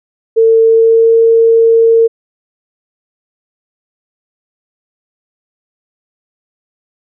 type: tone with pitch glide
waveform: sine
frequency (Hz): 450.8 to 455.8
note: A4 to A#4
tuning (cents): +42 to -39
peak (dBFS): -4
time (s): 0.36-2.08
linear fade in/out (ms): 20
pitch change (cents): +19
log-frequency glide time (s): 0.65-1.15
effects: none